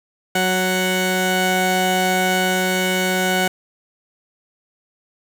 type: tone pair together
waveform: 15% pulse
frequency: 185 / 740.5 Hz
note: F#3 / F#5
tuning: 0 / +1 cents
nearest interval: 2 octaves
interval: 2401 cents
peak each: -13 dBFS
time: 0.35-3.48 s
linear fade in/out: 5 ms
effects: none